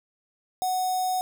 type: tone with notch filter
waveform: square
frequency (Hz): 740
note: F#5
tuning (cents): 0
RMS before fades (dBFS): -26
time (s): 0.62-1.21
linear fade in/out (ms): 0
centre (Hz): 2300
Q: 0.56
effects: none